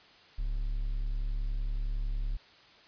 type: tone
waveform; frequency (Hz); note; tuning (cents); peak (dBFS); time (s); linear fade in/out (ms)
triangle; 35.39; C#1; +37; -27; 0.38-2.37; 10
effects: white hiss -57 dBFS RMS until 2.87 s + resampled to 11025 Hz